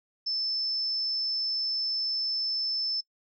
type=tone; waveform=sine; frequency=5274 Hz; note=E8; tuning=in tune; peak=-27 dBFS; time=0.26-3.01 s; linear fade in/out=10 ms; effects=noise-tail reverb RT60 0.1 s tail -23 dB re dry